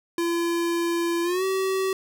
square tone with pitch glide, 340.1 to 381.7 Hz, F4 to G4, -46 to -46 cents, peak -23 dBFS, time 0.18-1.93 s, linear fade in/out 2 ms, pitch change +200 cents, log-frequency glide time 1.23-1.44 s, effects none

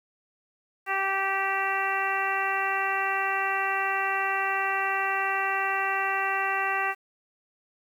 harmonic tone, 388.6 Hz, G4, 15 cents flat, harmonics 1 / 2 / 3 / 4 / 5 / 6 / 7, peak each -37 / -30 / -31 / -32 / -30 / -38 / -33 dBFS, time 0.86-6.95 s, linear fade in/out 50 ms, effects 9-bit

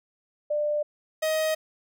sine / 45% pulse tone pair in turn, 595 / 629.4 Hz, D5 / D#5, +22 / +20 cents, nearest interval minor second, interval 98 cents, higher second, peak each -23 dBFS, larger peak neither, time 0.5-0.83 / 1.22-1.55 s, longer neither, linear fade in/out 10 ms, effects none

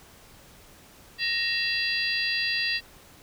harmonic tone with a mistuned harmonic, 675 Hz, E5, 41 cents sharp, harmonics 3 / 4 / 5 / 6 / 7, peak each -29 / -29 / -35 / -35 / -30 dBFS, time 1.18-2.81 s, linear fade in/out 50 ms, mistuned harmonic 3, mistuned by -140 cents, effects pink hiss -52 dBFS RMS until 3.22 s

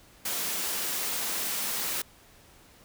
white high-pass noise, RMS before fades -31 dBFS, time 0.25-2.02 s, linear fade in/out 5 ms, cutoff 150 Hz, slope 48 dB/octave, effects pink hiss -56 dBFS RMS until 2.84 s

